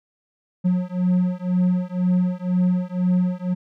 triangle beating tone pair, 180 / 182 Hz, F#3 / F#3, -47 / -28 cents, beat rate 2 Hz, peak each -19 dBFS, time 0.64-3.55 s, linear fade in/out 20 ms, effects none

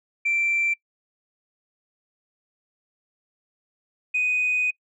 sine tone pair in turn, 2348 / 2493 Hz, D7 / D#7, -1 / +3 cents, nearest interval minor second, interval 104 cents, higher second, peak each -19 dBFS, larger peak neither, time 0.25-0.74 / 4.14-4.71 s, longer second, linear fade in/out 10 ms, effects noise-tail reverb RT60 0.1 s tail -25 dB re dry + tanh soft clip ceiling -16 dBFS

